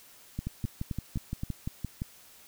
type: two click trains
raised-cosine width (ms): 5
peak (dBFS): -20 / -20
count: 5 / 10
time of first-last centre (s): 0.39-1.434 / 0.47-2.019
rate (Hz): 3.83 / 5.81
effects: white hiss -55 dBFS RMS until 2.47 s